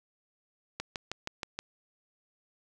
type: click train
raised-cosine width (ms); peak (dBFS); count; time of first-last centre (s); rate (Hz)
0.2; -17; 6; 0.8-1.59; 6.33
effects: none